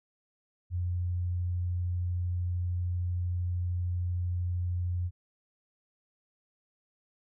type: tone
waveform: sine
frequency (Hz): 88.7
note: F2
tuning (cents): +27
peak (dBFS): -28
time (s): 0.7-5.11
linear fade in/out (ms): 50
effects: none